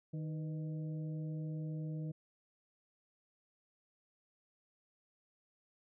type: harmonic tone with a mistuned harmonic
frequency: 155.4 Hz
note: D#3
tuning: 2 cents flat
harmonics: 1 / 2 / 3 / 4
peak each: -38 / -48 / -54 / -58 dBFS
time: 0.13-2.12 s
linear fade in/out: 10 ms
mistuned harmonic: 3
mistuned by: +89 cents
effects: none